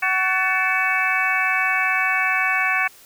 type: harmonic tone with a mistuned harmonic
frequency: 374.8 Hz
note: F#4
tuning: 22 cents sharp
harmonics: 2 / 3 / 4 / 5 / 6 / 7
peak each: -27 / -26 / -25 / -24 / -22 / -26 dBFS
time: 0.02-2.88 s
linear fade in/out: 10 ms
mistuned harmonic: 5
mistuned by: -110 cents
effects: white hiss -48 dBFS RMS until 3.05 s